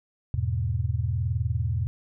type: chord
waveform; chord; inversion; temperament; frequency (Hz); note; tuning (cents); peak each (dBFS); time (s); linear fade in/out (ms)
sine; E major; none; equal; 82.41 / 103.83 / 123.47; E2 / G#2 / B2; 0 / 0 / 0; -28; 0.34-1.87; 0
effects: none